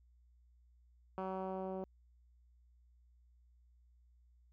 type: tone with low-pass filter sweep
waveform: 10% pulse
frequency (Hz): 188.9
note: F#3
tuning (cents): +36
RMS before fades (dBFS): -41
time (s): 1.18-1.84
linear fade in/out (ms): 0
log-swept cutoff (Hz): 1200 to 540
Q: 1.1
effects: added 60 Hz sine -64 dBFS peak until 4.52 s